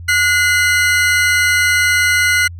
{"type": "tone pair together", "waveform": "40% pulse", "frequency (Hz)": [1453.1, 2055], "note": ["F#6", "C7"], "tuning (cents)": [-32, -32], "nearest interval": "tritone", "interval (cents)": 600, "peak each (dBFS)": -13, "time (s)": [0.08, 2.48], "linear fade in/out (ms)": 10, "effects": ["added 86 Hz sine -28 dBFS peak until 2.59 s", "low-pass 12000 Hz 12 dB/octave"]}